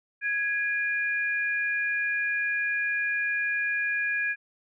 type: tone pair together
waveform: sine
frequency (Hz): 1661.2 / 2414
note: G#6 / D7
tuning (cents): 0 / +47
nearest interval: tritone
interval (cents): 647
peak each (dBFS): -26 / -30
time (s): 0.21-4.36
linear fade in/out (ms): 50
effects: none